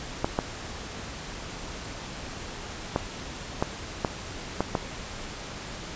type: clicks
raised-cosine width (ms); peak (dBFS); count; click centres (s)
1; -9; 7; 0.245 / 0.389 / 2.961 / 3.625 / 4.048 / 4.606 / 4.752
effects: pink hiss -38 dBFS RMS until 5.95 s + resampled to 16000 Hz